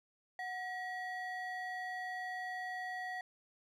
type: ring-modulated tone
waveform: triangle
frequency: 1325 Hz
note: E6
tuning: 9 cents sharp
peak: -34 dBFS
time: 0.39-3.21 s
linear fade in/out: 2 ms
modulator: 588 Hz
effects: none